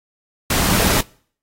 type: tone in noise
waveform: sine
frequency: 192.5 Hz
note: G3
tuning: 31 cents flat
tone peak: -24 dBFS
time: 0.57-0.88 s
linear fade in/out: 5 ms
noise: pink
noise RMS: -17 dBFS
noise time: 0.5-1.01 s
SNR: -10 dB
effects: noise-tail reverb RT60 0.5 s tail -24 dB re dry + AAC 48 kbps